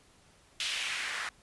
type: noise with band-pass filter sweep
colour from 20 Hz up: white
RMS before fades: -35 dBFS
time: 0.6-1.29 s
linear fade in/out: 2 ms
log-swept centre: 3200 to 1500 Hz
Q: 2
effects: pink hiss -62 dBFS RMS until 1.42 s + resampled to 24000 Hz